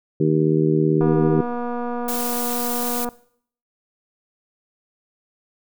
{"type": "harmonic tone", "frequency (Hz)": 78.1, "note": "D#2", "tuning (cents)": 7, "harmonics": [2, 3, 4, 5, 6], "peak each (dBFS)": [-19, -26, -21, -20, -27], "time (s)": [0.2, 1.41], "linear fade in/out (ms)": 5}
{"type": "click train", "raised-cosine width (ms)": 1, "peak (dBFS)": -15, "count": 502, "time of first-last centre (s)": [1.01, 3.089], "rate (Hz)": 241}
{"type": "noise", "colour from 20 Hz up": "blue", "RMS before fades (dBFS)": -27, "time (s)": [2.08, 3.05], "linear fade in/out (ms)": 5}
{"effects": ["noise-tail reverb RT60 0.6 s tail -20 dB re dry"]}